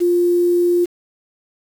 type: tone with quantisation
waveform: sine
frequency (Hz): 350.6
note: F4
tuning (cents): +7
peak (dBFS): -12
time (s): 0-0.86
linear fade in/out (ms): 20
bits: 6
effects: none